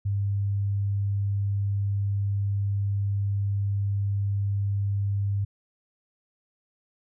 sine tone, 100 Hz, G2, 35 cents sharp, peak -23 dBFS, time 0.05-5.45 s, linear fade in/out 10 ms, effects none

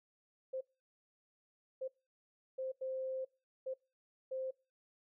sine tone bursts at uneven times, 523.3 Hz, C5, in tune, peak -37 dBFS, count 6, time 0.53-0.61 / 1.81-1.88 / 2.58-2.72 / 2.81-3.25 / 3.66-3.74 / 4.31-4.51 s, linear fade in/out 10 ms, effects noise-tail reverb RT60 0.3 s tail -24 dB re dry

